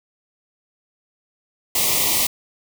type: band-stop noise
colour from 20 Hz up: white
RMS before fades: -19 dBFS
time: 1.75-2.27 s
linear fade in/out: 5 ms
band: 1200 to 1900 Hz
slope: 96 dB/octave
effects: none